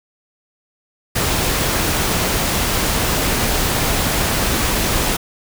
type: noise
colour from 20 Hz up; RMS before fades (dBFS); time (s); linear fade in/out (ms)
pink; -18; 1.15-5.17; 10
effects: none